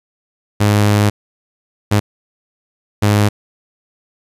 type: tone bursts at uneven times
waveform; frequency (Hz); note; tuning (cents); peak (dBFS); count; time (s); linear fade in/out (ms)
sawtooth; 103.83; G#2; 0; -6; 3; 0.6-1.1 / 1.91-2 / 3.02-3.29; 10
effects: resampled to 32000 Hz + 8-bit